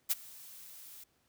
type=noise with ADSR envelope; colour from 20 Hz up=blue; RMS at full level=-27 dBFS; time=0.09-1.04 s; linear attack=24 ms; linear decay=25 ms; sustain=-24 dB; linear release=7 ms; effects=pink hiss -73 dBFS RMS until 1.28 s + high-pass 60 Hz 12 dB/octave